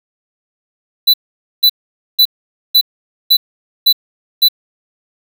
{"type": "tone bursts", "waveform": "square", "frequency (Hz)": 3982, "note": "B7", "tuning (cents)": 14, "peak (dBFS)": -6, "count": 7, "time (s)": [1.07, 4.486], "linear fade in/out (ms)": 10, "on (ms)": 68, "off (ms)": 490, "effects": ["7-bit"]}